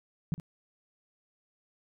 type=tone with echo; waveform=sine; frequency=159.5 Hz; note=D#3; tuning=43 cents sharp; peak=-25 dBFS; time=0.32-0.34 s; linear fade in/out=0 ms; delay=59 ms; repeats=1; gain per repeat=-13 dB; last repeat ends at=0.399 s; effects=none